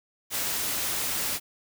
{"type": "noise", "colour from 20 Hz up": "white", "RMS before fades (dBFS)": -29, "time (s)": [0.3, 1.4], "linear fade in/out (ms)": 50, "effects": []}